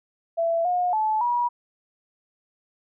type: tone with pitch steps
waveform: sine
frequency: 668 / 718 / 866 / 964 Hz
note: E5 / F5 / A5 / B5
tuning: +23 / +48 / -28 / -42 cents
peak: -20 dBFS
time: 0.37-1.49 s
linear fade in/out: 20 ms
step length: 280 ms
effects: none